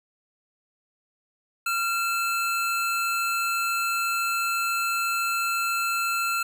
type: tone pair together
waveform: square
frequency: 1377 / 2631 Hz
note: F6 / E7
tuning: -25 / -4 cents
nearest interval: major seventh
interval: 1121 cents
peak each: -26 / -29 dBFS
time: 1.66-6.43 s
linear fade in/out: 5 ms
effects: none